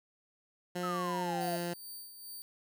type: tone with pitch glide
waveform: 15% pulse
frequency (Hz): 178.1 to 173.43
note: F3 to F3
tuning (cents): +34 to -12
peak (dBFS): -28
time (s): 0.75-1.74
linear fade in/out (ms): 10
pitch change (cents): -46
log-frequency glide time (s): 1.21-1.33
type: exponential sweep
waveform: sine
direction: down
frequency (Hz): 1318.5 to 657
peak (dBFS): -35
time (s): 0.83-1.57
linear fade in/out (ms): 5
type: tone with tremolo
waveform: 5% pulse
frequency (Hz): 4600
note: D8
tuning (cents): -37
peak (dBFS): -36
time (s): 1.41-2.42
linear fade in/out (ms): 0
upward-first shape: sine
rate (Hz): 2.4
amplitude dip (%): 55
effects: none